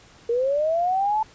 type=linear sweep; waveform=sine; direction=up; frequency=458.2 to 883 Hz; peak=-19 dBFS; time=0.29-1.23 s; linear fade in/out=5 ms; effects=pink hiss -51 dBFS RMS until 1.34 s + resampled to 16000 Hz